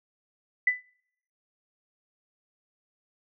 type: tone with exponential decay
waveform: sine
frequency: 1994 Hz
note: B6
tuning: 16 cents sharp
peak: -16 dBFS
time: 0.67-0.82 s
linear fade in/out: 5 ms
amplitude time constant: 31 ms
effects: noise-tail reverb RT60 0.7 s tail -26 dB re dry